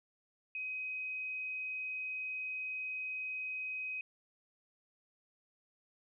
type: tone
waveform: sine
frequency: 2522 Hz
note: D#7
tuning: 23 cents sharp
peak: -37 dBFS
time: 0.55-4.01 s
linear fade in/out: 2 ms
effects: none